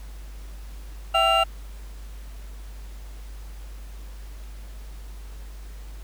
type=tone cluster; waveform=triangle; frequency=663 / 771 / 1338 / 2795 Hz; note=E5 / G5 / E6 / F7; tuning=+10 / -29 / +25 / +1 cents; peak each=-21 dBFS; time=1.14-1.44 s; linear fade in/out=10 ms; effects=added 50 Hz sine -36 dBFS peak until 6.03 s + pink hiss -51 dBFS RMS until 6.03 s